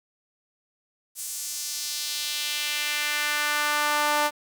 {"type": "tone with high-pass filter sweep", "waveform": "sawtooth", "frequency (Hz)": 296.2, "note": "D4", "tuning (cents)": 15, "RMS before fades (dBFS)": -27, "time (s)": [1.15, 4.31], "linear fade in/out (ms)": 50, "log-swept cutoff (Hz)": [8400, 800], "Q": 1.5, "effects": ["8-bit"]}